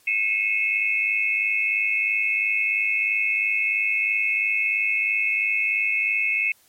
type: tone cluster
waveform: sine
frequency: 2178 / 2520 / 2623 Hz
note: C#7 / D#7 / E7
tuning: -31 / +21 / -9 cents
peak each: -24 dBFS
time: 0.07-6.52 s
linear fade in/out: 5 ms
effects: white hiss -58 dBFS RMS until 6.68 s + MP3 64 kbps